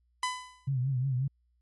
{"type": "tone with exponential decay", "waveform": "sawtooth", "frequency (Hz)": 1004, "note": "B5", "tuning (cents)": 28, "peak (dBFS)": -22, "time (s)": [0.23, 0.68], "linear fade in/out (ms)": 2, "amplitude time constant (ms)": 96}
{"type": "tone with vibrato", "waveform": "sine", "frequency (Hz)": 130.81, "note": "C3", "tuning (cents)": 0, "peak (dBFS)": -26, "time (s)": [0.67, 1.28], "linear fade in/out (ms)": 10, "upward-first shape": "triangle", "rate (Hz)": 5.6, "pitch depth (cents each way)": 120}
{"effects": ["added 60 Hz sine -67 dBFS peak until 1.61 s", "MP3 48 kbps"]}